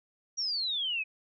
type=exponential sweep; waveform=sine; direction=down; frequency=5750 to 2489 Hz; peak=-29 dBFS; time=0.37-1.04 s; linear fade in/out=20 ms; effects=none